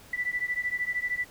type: beating tone pair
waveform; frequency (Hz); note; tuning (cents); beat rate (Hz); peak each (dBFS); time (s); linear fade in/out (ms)
sine; 1969 / 1982; B6 / B6; -6 / +6; 13; -30 / -31; 0.13-1.25; 5
effects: pink hiss -52 dBFS RMS until 1.3 s